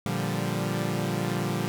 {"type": "chord", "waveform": "sawtooth", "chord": "G minor seventh", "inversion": "first", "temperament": "equal", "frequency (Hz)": [116.54, 146.83, 174.61, 196], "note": ["Bb2", "D3", "F3", "G3"], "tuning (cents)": [0, 0, 0, 0], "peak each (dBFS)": -28, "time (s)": [0.06, 1.68], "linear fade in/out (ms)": 0, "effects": []}